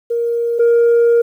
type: tone pair in turn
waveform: sine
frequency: 469.2 / 469.2 Hz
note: A#4 / A#4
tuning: +11 / +11 cents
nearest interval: unison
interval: 0 cents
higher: neither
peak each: -14 / -6 dBFS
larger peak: second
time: 0.1-0.59 / 0.59-1.22 s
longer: second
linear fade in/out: 10 ms
effects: tanh soft clip ceiling -7 dBFS + 8-bit